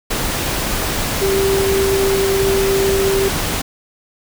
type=tone in noise; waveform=sine; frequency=390 Hz; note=G4; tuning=9 cents flat; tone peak=-14 dBFS; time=1.21-3.29 s; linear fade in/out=10 ms; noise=pink; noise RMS=-20 dBFS; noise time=0.1-3.62 s; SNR=+3 dB; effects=none